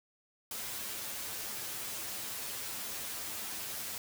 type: noise with comb filter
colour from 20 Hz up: white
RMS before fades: -40 dBFS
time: 0.51-3.98 s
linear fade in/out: 2 ms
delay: 9.1 ms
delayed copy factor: +0.8
effects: none